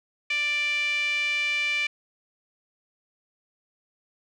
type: tone with band-pass filter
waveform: 5% pulse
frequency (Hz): 589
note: D5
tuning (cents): +5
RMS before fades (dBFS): -26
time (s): 0.3-1.87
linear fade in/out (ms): 5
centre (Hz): 2400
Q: 6.5
effects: none